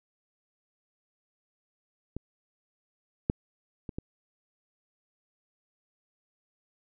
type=clicks; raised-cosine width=3 ms; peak=-22 / -11 / -24 / -21 dBFS; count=4; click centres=2.166 / 3.299 / 3.892 / 3.985 s; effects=none